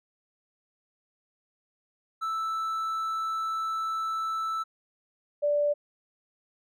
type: tone pair in turn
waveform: triangle / sine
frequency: 1318.5 / 585 Hz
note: E6 / D5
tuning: 0 / -7 cents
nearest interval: octave + major second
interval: 1407 cents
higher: first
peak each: -26 / -22 dBFS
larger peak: second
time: 2.21-4.64 / 5.42-5.74 s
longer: first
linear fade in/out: 20 ms
effects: none